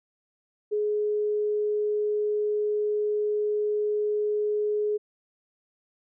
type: tone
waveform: sine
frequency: 420 Hz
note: G#4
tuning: 19 cents sharp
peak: -23 dBFS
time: 0.71-4.98 s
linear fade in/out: 20 ms
effects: none